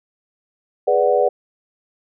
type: chord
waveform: sine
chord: G# half-diminished seventh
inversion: none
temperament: equal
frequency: 415.3 / 493.9 / 587.3 / 740 Hz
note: G#4 / B4 / D5 / F#5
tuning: 0 / 0 / 0 / 0 cents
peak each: -20 / -17 / -18 / -20 dBFS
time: 0.87-1.29 s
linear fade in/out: 10 ms
effects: none